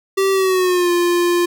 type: tone with pitch glide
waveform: square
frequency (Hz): 387.7 to 349.4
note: G4 to F4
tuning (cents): -19 to +1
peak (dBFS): -14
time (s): 0.17-1.46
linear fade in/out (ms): 10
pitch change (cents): -180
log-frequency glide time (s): 0.32-0.91
effects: none